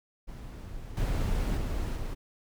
brown noise with level steps, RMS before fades -41 / -28 / -31 / -34 dBFS, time 0.27-2.15 s, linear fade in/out 20 ms, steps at 0.97 / 1.57 / 1.96 s, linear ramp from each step 2 ms, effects none

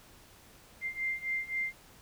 sine beating tone pair, 2093 / 2096.8 Hz, C7 / C7, 0 / +3 cents, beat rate 3.8 Hz, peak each -36 / -34 dBFS, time 0.81-1.74 s, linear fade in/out 50 ms, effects pink hiss -57 dBFS RMS until 2.01 s

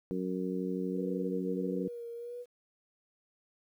harmonic tone, 92.5 Hz, F#2, in tune, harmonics 2 / 3 / 4 / 5, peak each -35 / -37 / -38 / -39 dBFS, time 0.11-1.88 s, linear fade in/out 0 ms
sine tone with vibrato, 477.9 Hz, A#4, 43 cents sharp, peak -39 dBFS, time 0.93-2.46 s, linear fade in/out 50 ms, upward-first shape sine, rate 1.5 Hz, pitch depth 36 cents each way
effects 11-bit

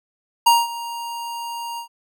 square tone with ADSR envelope, 937 Hz, A#5, 9 cents sharp, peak -10 dBFS, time 0.46-1.88 s, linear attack 10 ms, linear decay 200 ms, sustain -18 dB, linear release 96 ms, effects none

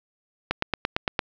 click train, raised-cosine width 0.3 ms, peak -6 dBFS, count 7, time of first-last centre 0.51-1.192 s, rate 8.8 Hz, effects low-pass 5000 Hz 12 dB/octave + 8-bit

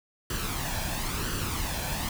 pink noise with flanger, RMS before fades -31 dBFS, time 0.3-2.09 s, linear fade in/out 2 ms, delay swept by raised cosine 0.66 to 1.23 ms, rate 0.98 Hz, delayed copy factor +0.55, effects none

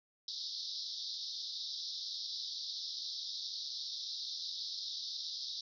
pink band-pass noise, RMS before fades -42 dBFS, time 0.28-5.61 s, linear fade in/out 2 ms, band 3600 to 5500 Hz, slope 96 dB/octave, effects none

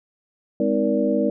sine tone cluster, 206.2 / 257.3 / 315.7 / 472.6 / 581 Hz, G#3 / C4 / D#4 / A#4 / D5, -12 / -29 / +25 / +24 / -19 cents, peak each -24 dBFS, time 0.6-1.3 s, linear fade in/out 2 ms, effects none

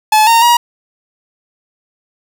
45% pulse tone with pitch steps, 861 / 921 / 954 Hz, A5 / A#5 / A#5, -38 / -21 / +40 cents, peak -6 dBFS, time 0.12-0.57 s, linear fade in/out 5 ms, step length 150 ms, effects none

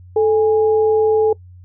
sine tone pair together, 436 / 823 Hz, A4 / G#5, -16 / -16 cents, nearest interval major seventh, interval 1100 cents, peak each -11 / -23 dBFS, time 0.16-1.33 s, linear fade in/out 5 ms, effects noise-tail reverb RT60 0.1 s tail -23 dB re dry + added 90 Hz sine -38 dBFS peak until 1.64 s

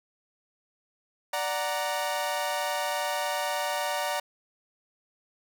sawtooth chord, D augmented, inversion none, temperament equal, 587.3 / 740 / 932.3 Hz, D5 / F#5 / A#5, 0 / 0 / 0 cents, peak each -28 / -29 / -28 dBFS, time 1.33-4.2 s, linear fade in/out 5 ms, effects none

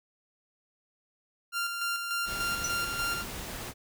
sawtooth tone with tremolo, 1390 Hz, F6, 9 cents flat, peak -25 dBFS, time 1.52-3.25 s, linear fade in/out 50 ms, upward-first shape square, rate 3.4 Hz, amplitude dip 40%
pink noise, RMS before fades -39 dBFS, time 2.25-3.74 s, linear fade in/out 50 ms
sine tone with exponential decay, 5920 Hz, F#8, in tune, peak -26 dBFS, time 2.64-2.76 s, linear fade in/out 5 ms, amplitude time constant 25 ms
effects none

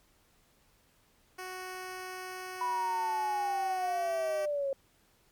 10% pulse tone with pitch glide, 370 to 385 Hz, F#4 to G4, 0 to -31 cents, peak -31 dBFS, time 1.38-4.46 s, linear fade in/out 10 ms, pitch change +69 cents, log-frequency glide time 3.79-4.14 s
sine linear sweep, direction down, 990 to 539 Hz, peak -29 dBFS, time 2.61-4.73 s, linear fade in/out 2 ms
effects pink hiss -67 dBFS RMS until 5.31 s + MP3 96 kbps

